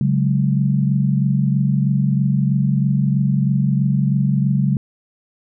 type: chord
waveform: sine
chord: C# suspended fourth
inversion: none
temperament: just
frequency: 138.59 / 184.79 / 207.9 Hz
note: C#3 / F#3 / G#3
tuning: 0 / -2 / +2 cents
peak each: -16 / -20 / -21 dBFS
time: 0.01-4.77 s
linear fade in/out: 2 ms
effects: none